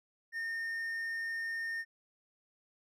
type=tone; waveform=triangle; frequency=1826 Hz; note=A#6; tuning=36 cents flat; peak=-33 dBFS; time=0.32-1.85 s; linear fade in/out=50 ms; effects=none